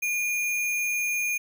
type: tone with sample-and-hold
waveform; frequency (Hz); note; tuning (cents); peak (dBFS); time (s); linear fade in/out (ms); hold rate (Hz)
sine; 2423; D#7; -47; -24; 0.02-1.38; 10; 8820
effects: none